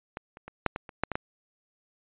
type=clicks; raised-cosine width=0.5 ms; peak=-20 / -30 / -26 / -8 / -18 / -27 / -10 / -16 / -13 dBFS; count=9; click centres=0.171 / 0.371 / 0.48 / 0.663 / 0.761 / 0.892 / 1.036 / 1.117 / 1.155 s; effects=resampled to 8000 Hz